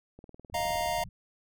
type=click train; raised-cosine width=2 ms; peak=-35 dBFS; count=14; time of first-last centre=0.19-0.86 s; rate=19.4 Hz
type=low-pass noise; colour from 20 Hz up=pink; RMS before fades=-45 dBFS; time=0.52-1.09 s; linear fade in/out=5 ms; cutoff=210 Hz; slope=96 dB/octave
type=chord; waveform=square; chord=Eb suspended second; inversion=none; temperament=just; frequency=622.3 / 700 / 933.4 Hz; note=Eb5 / F5 / Bb5; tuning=0 / +4 / +2 cents; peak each=-35 / -32 / -34 dBFS; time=0.54-1.04 s; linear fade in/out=5 ms
effects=none